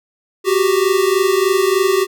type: tone pair together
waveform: square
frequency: 371.1 / 394.4 Hz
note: F#4 / G4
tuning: +5 / +11 cents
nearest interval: minor second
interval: 106 cents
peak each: -16 dBFS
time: 0.44-2.07 s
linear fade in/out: 50 ms
effects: none